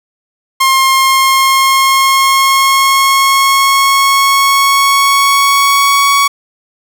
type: tone with pitch glide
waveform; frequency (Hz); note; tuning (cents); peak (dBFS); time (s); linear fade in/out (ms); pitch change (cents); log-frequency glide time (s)
sawtooth; 1066 to 1120.3; C6 to C#6; +32 to +18; -3; 0.6-6.28; 10; +86; 0.92-6.14
effects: none